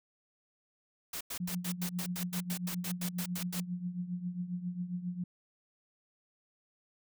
white noise bursts, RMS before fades -39 dBFS, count 15, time 1.13-3.602 s, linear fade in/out 5 ms, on 78 ms, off 93 ms
sine tone with tremolo, 178.2 Hz, F3, 35 cents sharp, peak -31 dBFS, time 1.4-5.24 s, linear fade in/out 5 ms, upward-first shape triangle, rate 7.4 Hz, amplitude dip 80%
effects none

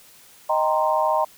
sine chord, C minor seventh, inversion first, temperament equal, 622.3 / 784 / 932.3 / 1046.5 Hz, Eb5 / G5 / Bb5 / C6, 0 / 0 / 0 / 0 cents, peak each -22 / -25 / -22 / -25 dBFS, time 0.49-1.25 s, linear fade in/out 10 ms, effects white hiss -50 dBFS RMS until 1.37 s

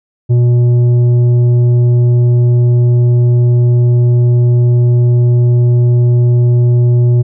sine tone with tanh clipping, 121.2 Hz, B2, 32 cents flat, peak -7 dBFS, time 0.29-7.23 s, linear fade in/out 20 ms, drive 7 dB, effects none

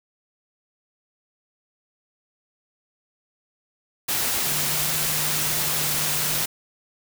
sine tone in noise, 151.5 Hz, D#3, 46 cents flat, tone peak -35 dBFS, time 4.46-6.42 s, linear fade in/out 10 ms, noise white, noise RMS -24 dBFS, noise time 4.08-6.46 s, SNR -14 dB, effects none

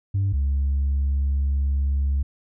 sine tone pair in turn, 98 / 69.3 Hz, G2 / C#2, 0 / 0 cents, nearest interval tritone, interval 600 cents, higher first, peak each -17 dBFS, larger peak neither, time 0.14-0.33 / 0.33-2.23 s, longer second, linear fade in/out 10 ms, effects tanh soft clip ceiling -17 dBFS

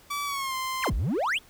sawtooth tone with pitch glide, 1151 to 1043.3 Hz, D6 to C6, -35 to -5 cents, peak -25 dBFS, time 0.1-0.9 s, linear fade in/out 10 ms, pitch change -170 cents, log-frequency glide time 0.25-0.55 s
triangle exponential two-way sweep, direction down then up, 3514 to 43.39 to 3514 Hz, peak -22 dBFS, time 0.82-1.39 s, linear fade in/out 20 ms, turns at 0.94 s
effects pink hiss -55 dBFS RMS until 1.49 s

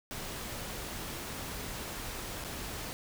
pink noise with dropouts, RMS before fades -40 dBFS, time 0.11-2.93 s, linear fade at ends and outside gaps 0 ms, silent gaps 2.44-2.447 s, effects none

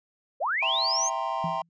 sine linear sweep, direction up, 466.2 to 6620 Hz, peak -24 dBFS, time 0.4-1.1 s, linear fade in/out 20 ms
triangle chord, C dominant seventh, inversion first, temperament equal, 659.3 / 784 / 932.3 / 1046.5 Hz, E5 / G5 / Bb5 / C6, 0 / 0 / 0 / 0 cents, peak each -32 / -31 / -30 / -30 dBFS, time 0.62-1.62 s, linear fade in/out 5 ms
sine tone with exponential decay, 167.8 Hz, E3, 31 cents sharp, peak -27 dBFS, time 1.44-1.69 s, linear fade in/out 2 ms, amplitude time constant 53 ms
effects resampled to 16000 Hz

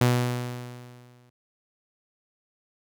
sawtooth tone with exponential decay, 122.9 Hz, B2, 8 cents flat, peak -13 dBFS, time 0.01-1.3 s, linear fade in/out 5 ms, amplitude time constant 280 ms, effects none

